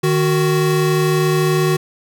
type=tone pair together; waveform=square; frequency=154.11 / 370.9 Hz; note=D#3 / F#4; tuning=-16 / +4 cents; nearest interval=octave + minor third; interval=1520 cents; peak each=-17 dBFS; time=0.03-1.77 s; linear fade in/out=10 ms; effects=none